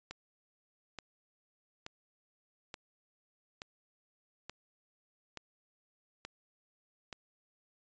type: click train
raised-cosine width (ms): 0.2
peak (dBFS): -25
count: 9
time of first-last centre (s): 0.11-7.128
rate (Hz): 1.14
effects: resampled to 16000 Hz